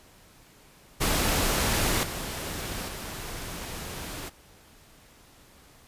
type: noise with level steps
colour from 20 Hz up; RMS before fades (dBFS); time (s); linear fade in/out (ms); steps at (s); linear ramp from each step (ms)
pink; -25 / -34 / -37; 1-4.3; 20; 2.03 / 2.88; 5
effects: pink hiss -55 dBFS RMS until 5.87 s + resampled to 32000 Hz